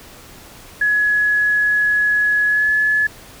sine tone with pitch glide, 1688 to 1712.6 Hz, G#6 to A6, +28 to -47 cents, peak -13 dBFS, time 0.81-3.07 s, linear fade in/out 5 ms, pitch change +25 cents, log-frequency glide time 2.48-2.69 s, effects pink hiss -41 dBFS RMS until 3.4 s

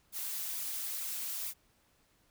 blue noise with flanger, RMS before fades -38 dBFS, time 0.12-1.54 s, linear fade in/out 50 ms, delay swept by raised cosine 0.82 to 6.82 ms, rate 2.2 Hz, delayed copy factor +0.55, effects pink hiss -70 dBFS RMS until 2.3 s

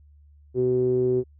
sawtooth tone with low-pass filter, 126.2 Hz, B2, 38 cents sharp, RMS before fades -22 dBFS, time 0.54-1.24 s, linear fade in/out 50 ms, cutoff 380 Hz, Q 9.7, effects added 73 Hz sine -50 dBFS peak until 1.39 s

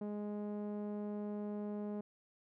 sawtooth tone with low-pass filter, 207.7 Hz, G#3, in tune, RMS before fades -41 dBFS, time 0.01-2.01 s, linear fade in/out 5 ms, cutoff 620 Hz, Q 0.96, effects none

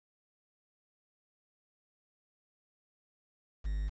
triangle tone with quantisation, 50.9 Hz, G#1, 34 cents flat, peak -29 dBFS, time 3.64-3.9 s, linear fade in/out 20 ms, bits 9, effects resampled to 16000 Hz

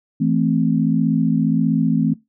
sine chord, A minor, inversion second, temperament equal, 164.81 / 220 / 261.6 Hz, E3 / A3 / C4, 0 / 0 / 0 cents, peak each -19 dBFS, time 0.2-2.14 s, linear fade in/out 10 ms, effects noise-tail reverb RT60 0.2 s tail -20 dB re dry

